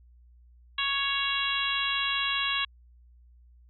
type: harmonic tone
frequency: 555 Hz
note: C#5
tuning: 2 cents sharp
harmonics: 2 / 3 / 4 / 5 / 6 / 7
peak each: -33 / -34 / -36 / -31 / -31 / -35 dBFS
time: 0.78-2.65 s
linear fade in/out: 5 ms
effects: added 60 Hz sine -53 dBFS peak until 3.69 s